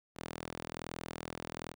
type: tone with high-pass filter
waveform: sawtooth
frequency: 41.2 Hz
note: E1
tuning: in tune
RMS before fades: -44 dBFS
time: 0.15-1.75 s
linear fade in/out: 50 ms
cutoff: 190 Hz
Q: 0.51
effects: none